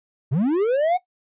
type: linear sweep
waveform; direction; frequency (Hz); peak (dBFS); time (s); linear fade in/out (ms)
triangle; up; 114.1 to 751; -15; 0.31-0.98; 20
effects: noise-tail reverb RT60 0.1 s tail -17 dB re dry + resampled to 8000 Hz